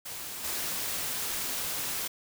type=noise with level steps; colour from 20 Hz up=white; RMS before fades=-39 / -33 dBFS; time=0.05-2.08 s; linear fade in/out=10 ms; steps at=0.43 s; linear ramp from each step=20 ms; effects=none